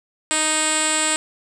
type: tone with low-pass filter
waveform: 5% pulse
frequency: 311.1 Hz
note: D#4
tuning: in tune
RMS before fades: -20 dBFS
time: 0.31-1.16 s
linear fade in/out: 0 ms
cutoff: 7900 Hz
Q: 9.5
effects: none